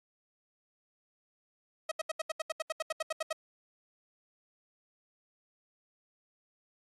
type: tone bursts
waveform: sawtooth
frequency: 636 Hz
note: D#5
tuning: 38 cents sharp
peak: -27 dBFS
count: 15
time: 1.89-3.329 s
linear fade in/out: 5 ms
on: 25 ms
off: 76 ms
effects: AAC 32 kbps